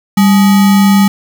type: tone with sample-and-hold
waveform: sine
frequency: 197.8 Hz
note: G3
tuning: 16 cents sharp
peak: -4 dBFS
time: 0.17-1.08 s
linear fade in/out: 5 ms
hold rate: 1050 Hz
effects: none